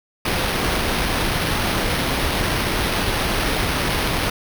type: noise with sample-and-hold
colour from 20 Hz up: pink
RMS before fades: -21 dBFS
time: 0.25-4.3 s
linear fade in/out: 5 ms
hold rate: 7350 Hz
effects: none